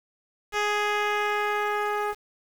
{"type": "tone with low-pass filter sweep", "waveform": "10% pulse", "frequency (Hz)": 416.3, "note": "G#4", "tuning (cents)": 4, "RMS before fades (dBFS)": -26, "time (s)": [0.52, 2.15], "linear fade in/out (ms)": 50, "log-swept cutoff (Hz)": [5400, 1200], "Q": 0.77, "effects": ["7-bit"]}